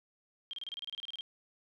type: tone bursts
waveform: sine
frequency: 3200 Hz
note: G7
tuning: 35 cents sharp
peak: -38 dBFS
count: 14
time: 0.51-1.209 s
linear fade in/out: 0 ms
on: 23 ms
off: 29 ms
effects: none